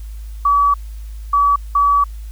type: tone bursts at uneven times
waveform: sine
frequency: 1143 Hz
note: D6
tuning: 47 cents flat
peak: -10 dBFS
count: 3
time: 0.45-0.74 / 1.33-1.56 / 1.75-2.04 s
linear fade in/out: 5 ms
effects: added 53 Hz sine -27 dBFS peak until 2.31 s + white hiss -50 dBFS RMS until 2.31 s